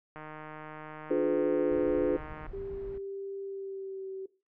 click train, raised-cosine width 0.5 ms, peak -28 dBFS, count 356, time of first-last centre 0.16-2.465 s, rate 154 Hz
sine chord, D diminished seventh, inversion none, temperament just, 293.7 / 352.4 / 422.9 / 507.5 Hz, D4 / F4 / Ab4 / Cb5, 0 / +16 / +31 / +47 cents, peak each -30 dBFS, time 1.1-2.17 s, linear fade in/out 10 ms
brown noise, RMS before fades -45 dBFS, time 1.71-2.98 s, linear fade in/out 5 ms
sine tone with pitch glide, 393.1 to 383.2 Hz, G4 to G4, +5 to -39 cents, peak -36 dBFS, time 2.53-4.26 s, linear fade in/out 5 ms, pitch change -44 cents, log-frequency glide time 3.42-4.09 s
effects noise-tail reverb RT60 0.3 s tail -18 dB re dry + low-pass 2000 Hz 12 dB/octave

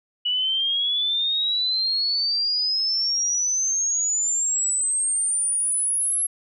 sine exponential sweep, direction up, 2931 to 11175 Hz, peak -20 dBFS, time 0.25-6.27 s, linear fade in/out 10 ms, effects none

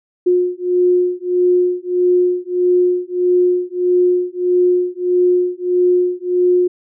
sine beating tone pair, 358.3 / 359.9 Hz, F4 / F#4, +44 / -48 cents, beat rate 1.6 Hz, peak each -15 dBFS, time 0.26-6.68 s, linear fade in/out 10 ms, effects none

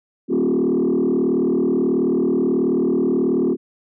sine tone with frequency modulation, 308 Hz, D#4, 17 cents flat, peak -14 dBFS, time 0.28-3.57 s, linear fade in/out 50 ms, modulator 38.5 Hz, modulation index 2.4, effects tanh soft clip ceiling -12 dBFS

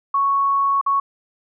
sine tone with dropouts, 1108.7 Hz, C#6, in tune, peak -15 dBFS, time 0.14-1 s, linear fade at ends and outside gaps 5 ms, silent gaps 0.813-0.862 s, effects none

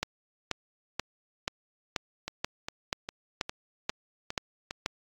two click trains, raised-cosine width 0.2 ms, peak -17 / -11 dBFS, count 7 / 11, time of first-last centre 2.28-4.709 / 0.03-4.861 s, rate 2.47 / 2.07 Hz, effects AAC 64 kbps

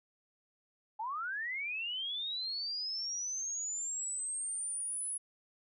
sine linear sweep, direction up, 830.6 to 10330 Hz, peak -35 dBFS, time 0.99-5.18 s, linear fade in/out 10 ms, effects none

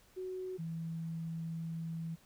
sine tone pair in turn, 371.4 / 163.97 Hz, F#4 / E3, +7 / -9 cents, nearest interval octave + major second, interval 1416 cents, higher first, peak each -38 / -37 dBFS, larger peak second, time 0.16-0.58 / 0.58-2.16 s, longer second, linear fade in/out 20 ms, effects pink hiss -65 dBFS RMS until 2.25 s

